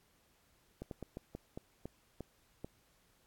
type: slowing click train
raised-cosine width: 2 ms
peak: -29 dBFS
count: 9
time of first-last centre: 0.82-2.645 s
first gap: 92 ms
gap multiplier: 1.25
effects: pink hiss -71 dBFS RMS until 3.26 s + AAC 64 kbps